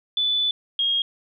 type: tone pair in turn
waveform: sine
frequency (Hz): 3484 / 3257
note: A7 / G#7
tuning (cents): -18 / -34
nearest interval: minor second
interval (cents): 116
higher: first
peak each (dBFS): -19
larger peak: neither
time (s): 0.17-0.51 / 0.79-1.02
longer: first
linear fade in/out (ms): 2
effects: none